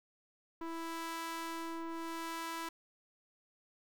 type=ring-modulated tone; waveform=sawtooth; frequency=330.2 Hz; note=E4; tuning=3 cents sharp; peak=-32 dBFS; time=0.61-2.69 s; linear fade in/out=5 ms; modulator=660 Hz; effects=none